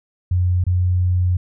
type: tone with dropouts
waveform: sine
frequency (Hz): 90.1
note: F#2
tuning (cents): -45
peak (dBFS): -14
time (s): 0.31-1.37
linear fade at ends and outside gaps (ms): 5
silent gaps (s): 0.64-0.666
effects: none